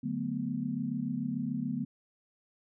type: chord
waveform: sine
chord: B minor seventh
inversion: first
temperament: equal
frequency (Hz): 146.83 / 185 / 220 / 246.9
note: D3 / F#3 / A3 / B3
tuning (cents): 0 / 0 / 0 / 0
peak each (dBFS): -38 / -39 / -36 / -34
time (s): 0.03-1.85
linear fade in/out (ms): 10
effects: none